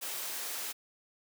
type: high-pass noise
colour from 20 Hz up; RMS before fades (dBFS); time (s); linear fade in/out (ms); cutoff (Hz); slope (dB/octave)
white; -38; 0.01-0.73; 20; 360; 12
effects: none